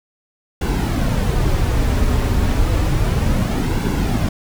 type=noise with flanger; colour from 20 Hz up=brown; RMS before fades=-17 dBFS; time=0.61-4.29 s; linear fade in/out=5 ms; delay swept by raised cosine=1.6 to 6.1 ms; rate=0.31 Hz; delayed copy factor=-0.5; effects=none